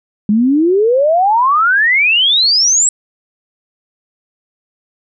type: exponential sweep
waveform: sine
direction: up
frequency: 201.8 to 7902 Hz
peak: -8 dBFS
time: 0.29-2.89 s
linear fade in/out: 2 ms
effects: none